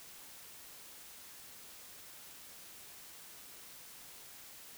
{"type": "silence", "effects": ["white hiss -53 dBFS RMS until 4.77 s"]}